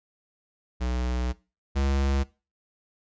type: tone pair in turn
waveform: square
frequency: 61.74 / 68.52 Hz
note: B1 / C#2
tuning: 0 / -19 cents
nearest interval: major second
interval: 181 cents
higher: second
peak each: -26 / -23 dBFS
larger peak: second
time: 0.8-1.33 / 1.75-2.24 s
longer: first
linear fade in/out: 20 ms
effects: noise-tail reverb RT60 0.3 s tail -20 dB re dry + resampled to 16000 Hz